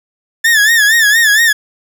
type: tone with vibrato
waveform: 40% pulse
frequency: 1760 Hz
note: A6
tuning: in tune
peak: -6 dBFS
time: 0.44-1.53 s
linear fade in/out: 10 ms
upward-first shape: sine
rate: 4.3 Hz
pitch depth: 110 cents each way
effects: none